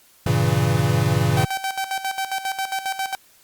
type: chord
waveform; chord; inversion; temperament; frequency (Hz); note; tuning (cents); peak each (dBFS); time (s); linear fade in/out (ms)
square; G diminished seventh; none; equal; 98 / 116.54 / 138.59 / 164.81; G2 / Bb2 / Db3 / Fb3; 0 / 0 / 0 / 0; -25 / -22 / -22 / -25; 0.26-1.45; 5
type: tone with tremolo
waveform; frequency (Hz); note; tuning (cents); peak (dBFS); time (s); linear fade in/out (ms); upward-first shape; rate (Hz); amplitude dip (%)
sawtooth; 772; G5; -27; -18; 1.37-3.15; 0; square; 7.4; 70
effects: white hiss -54 dBFS RMS until 3.43 s + Opus 48 kbps